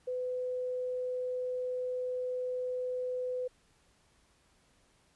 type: tone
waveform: sine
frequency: 503 Hz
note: B4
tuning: 32 cents sharp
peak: -32 dBFS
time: 0.07-3.48 s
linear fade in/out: 10 ms
effects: pink hiss -68 dBFS RMS until 5.15 s + resampled to 24000 Hz